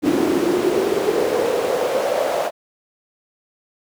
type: noise with high-pass filter sweep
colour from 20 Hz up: brown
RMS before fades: -19 dBFS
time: 0.02-2.51 s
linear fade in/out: 50 ms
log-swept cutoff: 300 to 620 Hz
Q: 5.9
effects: none